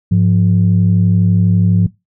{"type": "tone pair together", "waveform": "sine", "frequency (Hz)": [103.49, 175.6], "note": ["G#2", "F3"], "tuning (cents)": [-6, 10], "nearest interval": "major sixth", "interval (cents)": 916, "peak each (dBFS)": -10, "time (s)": [0.11, 1.87], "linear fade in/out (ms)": 10, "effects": ["noise-tail reverb RT60 0.2 s tail -20 dB re dry", "tanh soft clip ceiling -2 dBFS"]}